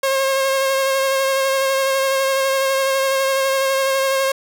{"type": "tone with vibrato", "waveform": "sawtooth", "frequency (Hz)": 538, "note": "C5", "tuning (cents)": 48, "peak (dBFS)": -12, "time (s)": [0.03, 4.32], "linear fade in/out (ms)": 5, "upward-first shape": "sine", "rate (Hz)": 12, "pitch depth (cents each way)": 20, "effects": []}